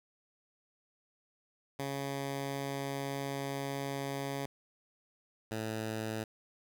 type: tone pair in turn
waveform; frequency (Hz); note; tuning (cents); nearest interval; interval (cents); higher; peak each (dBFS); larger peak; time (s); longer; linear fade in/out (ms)
10% pulse; 138.59 / 110; C#3 / A2; 0 / 0; major third; 400; first; -27; neither; 1.79-4.46 / 5.51-6.24; first; 5
effects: none